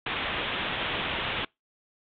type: low-pass noise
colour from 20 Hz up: white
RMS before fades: -31 dBFS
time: 0.06-1.45 s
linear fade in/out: 5 ms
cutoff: 3600 Hz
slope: 96 dB/octave
effects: noise-tail reverb RT60 0.2 s tail -25 dB re dry